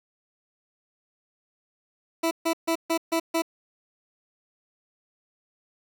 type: tone bursts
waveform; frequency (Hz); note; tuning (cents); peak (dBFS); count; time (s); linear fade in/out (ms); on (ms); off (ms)
20% pulse; 329.6; E4; 0; -17; 6; 2.23-3.422; 10; 82; 140
effects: 8-bit